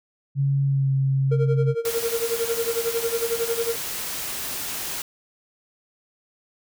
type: tone with pitch glide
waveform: sine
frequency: 138.59 to 135.27 Hz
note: C#3 to C#3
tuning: 0 to -42 cents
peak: -18 dBFS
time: 0.35-1.75 s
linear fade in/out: 50 ms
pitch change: -42 cents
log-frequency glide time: 0.65-0.91 s
type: tone with tremolo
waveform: triangle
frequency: 462.6 Hz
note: A#4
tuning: 13 cents flat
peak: -18 dBFS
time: 1.31-3.76 s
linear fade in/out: 10 ms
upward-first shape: sine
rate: 11 Hz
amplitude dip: 85%
type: noise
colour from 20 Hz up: white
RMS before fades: -30 dBFS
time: 1.85-5.02 s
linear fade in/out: 2 ms
effects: none